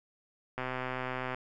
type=click train; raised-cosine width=0.5 ms; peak=-20 dBFS; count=99; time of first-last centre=0.58-1.346 s; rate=128 Hz; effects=none